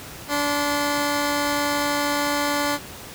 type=tone pair together; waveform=10% pulse; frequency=289.4 / 1040 Hz; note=D4 / C6; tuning=-25 / -11 cents; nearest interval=octave + minor seventh; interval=2214 cents; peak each=-13 / -21 dBFS; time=0.28-2.79 s; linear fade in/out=50 ms; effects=pink hiss -38 dBFS RMS until 3.14 s + high-pass 60 Hz 12 dB/octave